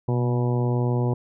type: harmonic tone with a mistuned harmonic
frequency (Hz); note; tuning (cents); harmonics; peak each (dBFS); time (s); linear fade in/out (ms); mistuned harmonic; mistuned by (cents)
121.7; B2; -25; 1 / 2 / 3 / 4 / 5 / 6 / 7 / 8; -21 / -29 / -29 / -32 / -37 / -39 / -37 / -38; 0.08-1.14; 5; 1; +37
effects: none